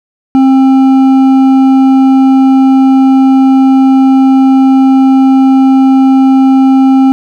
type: tone with hard clipping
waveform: sine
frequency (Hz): 265.8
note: C4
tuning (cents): +27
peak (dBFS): -4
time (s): 0.35-7.12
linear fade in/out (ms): 0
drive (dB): 7
effects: none